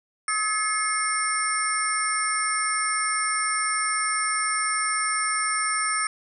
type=tone cluster; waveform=sine; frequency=1273 / 1714 / 2147 / 5420 / 8930 Hz; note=D#6 / A6 / C7 / E8 / C#9; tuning=+39 / -46 / +44 / +47 / +12 cents; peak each=-26 / -32 / -29 / -33 / -28 dBFS; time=0.28-6.07 s; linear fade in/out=2 ms; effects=none